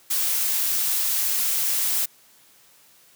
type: noise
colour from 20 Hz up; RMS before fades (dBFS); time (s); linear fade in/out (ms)
blue; -23; 0.1-2.06; 10
effects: white hiss -55 dBFS RMS until 3.15 s + high-pass 80 Hz 12 dB/octave